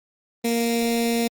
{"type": "tone with notch filter", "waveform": "15% pulse", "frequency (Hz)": 233.1, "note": "A#3", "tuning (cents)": 0, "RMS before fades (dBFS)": -22, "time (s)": [0.44, 1.28], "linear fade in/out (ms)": 10, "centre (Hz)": 1100, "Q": 0.58, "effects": ["Opus 24 kbps"]}